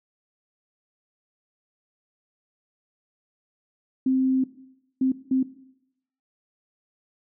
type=tone bursts at uneven times; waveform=sine; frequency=261.6 Hz; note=C4; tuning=in tune; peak=-18 dBFS; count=3; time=4.06-4.44 / 5.01-5.12 / 5.31-5.43 s; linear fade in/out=5 ms; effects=noise-tail reverb RT60 0.8 s tail -17 dB re dry